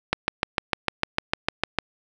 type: click train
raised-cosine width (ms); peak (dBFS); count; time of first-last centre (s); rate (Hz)
0.3; -4; 12; 0.13-1.787; 6.64
effects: none